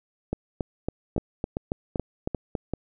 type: two click trains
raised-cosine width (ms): 2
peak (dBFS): -13 / -14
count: 9 / 5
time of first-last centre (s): 0.33-2.552 / 1.18-2.736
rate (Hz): 3.6 / 2.57
effects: none